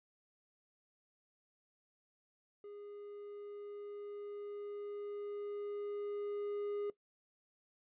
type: tone with level ramp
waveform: triangle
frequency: 410.5 Hz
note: G#4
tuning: 20 cents flat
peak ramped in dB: -46 to -34 dBFS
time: 2.64-6.9 s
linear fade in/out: 2 ms
effects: noise-tail reverb RT60 0.1 s tail -18 dB re dry + resampled to 8000 Hz